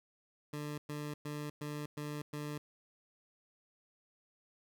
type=tone bursts; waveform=20% pulse; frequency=148.3 Hz; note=D3; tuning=17 cents sharp; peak=-34 dBFS; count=6; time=0.53-2.58 s; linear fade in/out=5 ms; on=250 ms; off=110 ms; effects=none